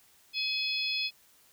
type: harmonic tone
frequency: 847 Hz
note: G#5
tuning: 34 cents sharp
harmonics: 3 / 4 / 5 / 6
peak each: -33 / -34 / -35 / -36 dBFS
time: 0.33-1.11 s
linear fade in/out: 50 ms
effects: white hiss -62 dBFS RMS until 1.52 s